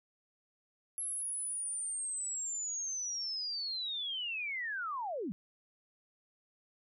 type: linear sweep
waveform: sine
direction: down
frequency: 11140 to 164.81 Hz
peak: -35 dBFS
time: 0.98-5.32 s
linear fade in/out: 0 ms
effects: none